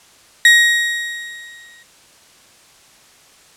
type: tone with exponential decay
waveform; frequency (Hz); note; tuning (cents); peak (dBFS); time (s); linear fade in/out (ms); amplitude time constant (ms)
35% pulse; 1886; A#6; +20; -3; 0.45-1.83; 2; 300
effects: white hiss -48 dBFS RMS until 3.56 s + low-pass 9000 Hz 12 dB/octave